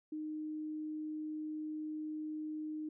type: tone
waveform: sine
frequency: 308 Hz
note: D#4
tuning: 17 cents flat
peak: -38 dBFS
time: 0.12-2.89 s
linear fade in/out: 5 ms
effects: none